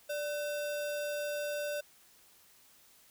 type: tone with sample-and-hold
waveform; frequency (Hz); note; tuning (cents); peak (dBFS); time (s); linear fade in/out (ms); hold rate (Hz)
sine; 587.3; D5; 0; -33; 0.09-1.81; 10; 2100
effects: white hiss -62 dBFS RMS until 3.1 s